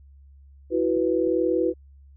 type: chord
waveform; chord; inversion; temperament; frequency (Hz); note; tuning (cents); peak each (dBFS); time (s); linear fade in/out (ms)
sine; E suspended second; none; equal; 329.6 / 370 / 493.9; E4 / F#4 / B4; 0 / 0 / 0; -24; 0.7-1.74; 50
type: clicks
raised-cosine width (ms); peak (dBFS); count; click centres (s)
3; -32; 2; 0.97 / 1.273
effects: added 69 Hz sine -47 dBFS peak until 2.16 s